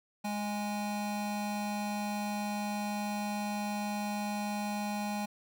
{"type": "tone pair together", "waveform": "square", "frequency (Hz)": [207.7, 824.3], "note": ["G#3", "G#5"], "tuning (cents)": [0, -13], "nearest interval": "2 octaves", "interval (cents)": 2387, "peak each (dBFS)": [-35, -38], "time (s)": [0.24, 5.26], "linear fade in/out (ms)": 10, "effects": []}